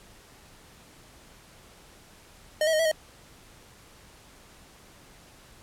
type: tone with pitch steps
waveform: square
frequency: 614 / 646 / 620 / 654 / 625 Hz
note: D#5 / E5 / D#5 / E5 / D#5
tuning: -23 / -35 / -6 / -14 / +8 cents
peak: -22 dBFS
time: 2.61-2.915 s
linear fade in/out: 2 ms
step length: 61 ms
effects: pink hiss -53 dBFS RMS until 5.62 s + low-pass 12000 Hz 12 dB/octave